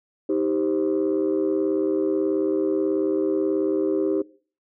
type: chord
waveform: sine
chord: C minor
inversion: first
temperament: just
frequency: 314 / 392.4 / 523.3 Hz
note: Eb4 / G4 / C5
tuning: +16 / +2 / 0 cents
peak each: -22 / -22 / -28 dBFS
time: 0.29-4.22 s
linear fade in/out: 5 ms
effects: noise-tail reverb RT60 0.4 s tail -19 dB re dry + tanh soft clip ceiling -14 dBFS